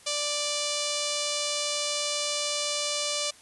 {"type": "tone with notch filter", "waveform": "5% pulse", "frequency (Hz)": 587.3, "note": "D5", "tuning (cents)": 0, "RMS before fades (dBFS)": -29, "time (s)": [0.06, 3.31], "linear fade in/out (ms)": 10, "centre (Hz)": 1600, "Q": 1.1, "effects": ["white hiss -53 dBFS RMS until 3.41 s", "resampled to 24000 Hz"]}